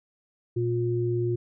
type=tone pair together; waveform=sine; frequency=118.6 / 354.8 Hz; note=A#2 / F4; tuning=+30 / +27 cents; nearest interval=octave + perfect fifth; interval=1897 cents; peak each=-26 dBFS; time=0.56-1.36 s; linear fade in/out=10 ms; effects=none